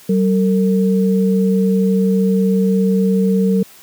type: tone pair together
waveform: sine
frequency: 190.93 / 454.1 Hz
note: G3 / A#4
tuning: -45 / -45 cents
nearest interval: octave + minor third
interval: 1500 cents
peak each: -12 / -18 dBFS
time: 0.09-3.63 s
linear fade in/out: 5 ms
effects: white hiss -43 dBFS RMS until 3.82 s + high-pass 100 Hz 12 dB/octave